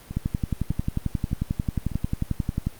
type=two click trains; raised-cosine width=5 ms; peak=-20 / -11 dBFS; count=4 / 29; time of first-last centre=0.11-1.917 / 0.17-2.67 s; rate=1.66 / 11.2 Hz; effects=pink hiss -48 dBFS RMS until 2.79 s + Opus 32 kbps